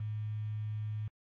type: tone with quantisation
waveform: sine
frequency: 106.9 Hz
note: A2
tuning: 49 cents flat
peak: -34 dBFS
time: 0-1.08 s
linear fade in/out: 5 ms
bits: 9
effects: low-pass 2000 Hz 12 dB/octave + AAC 48 kbps